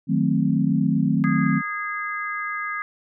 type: chord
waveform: sine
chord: D# diminished seventh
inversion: none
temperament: equal with one note detuned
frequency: 155.56 / 183.51 / 220 / 261.6 Hz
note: D#3 / F#3 / A3 / C4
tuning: 0 / -14 / 0 / 0 cents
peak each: -23 dBFS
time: 0.07-1.62 s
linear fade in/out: 50 ms
type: harmonic tone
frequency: 412.2 Hz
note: G#4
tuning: 13 cents flat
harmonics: 3 / 4 / 5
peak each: -29 / -30 / -31 dBFS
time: 1.24-2.82 s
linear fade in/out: 0 ms
effects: none